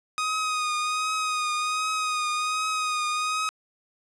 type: tone with vibrato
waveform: sawtooth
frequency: 1247 Hz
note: D#6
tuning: 3 cents sharp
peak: -21 dBFS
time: 0.18-3.49 s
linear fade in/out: 0 ms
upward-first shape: triangle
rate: 1.3 Hz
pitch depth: 36 cents each way
effects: resampled to 22050 Hz + 10-bit